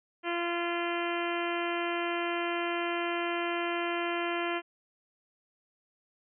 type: harmonic tone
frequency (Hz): 344.1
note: F4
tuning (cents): -26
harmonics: 1 / 2 / 3 / 4 / 5 / 6 / 7 / 8 / 9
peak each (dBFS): -33 / -36 / -38 / -39 / -40 / -41 / -41 / -42 / -43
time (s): 0.23-4.62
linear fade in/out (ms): 50
effects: none